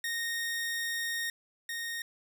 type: tone pair in turn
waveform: sawtooth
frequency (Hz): 1855 / 1855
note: A#6 / A#6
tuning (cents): -9 / -9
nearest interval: unison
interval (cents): 0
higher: neither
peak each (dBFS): -28 / -31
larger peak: first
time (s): 0.04-1.3 / 1.69-2.02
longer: first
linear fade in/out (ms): 2
effects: none